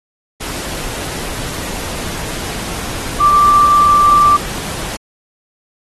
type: tone in noise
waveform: sine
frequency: 1174.7 Hz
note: D6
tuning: in tune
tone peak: -6 dBFS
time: 3.2-4.37 s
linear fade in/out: 10 ms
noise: pink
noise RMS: -24 dBFS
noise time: 0.4-4.97 s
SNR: +15 dB
effects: AAC 32 kbps